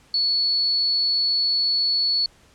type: tone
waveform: sine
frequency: 4414 Hz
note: C#8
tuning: 8 cents flat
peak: -18 dBFS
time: 0.14-2.26 s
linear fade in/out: 2 ms
effects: pink hiss -55 dBFS RMS until 2.54 s + low-pass 9000 Hz 12 dB/octave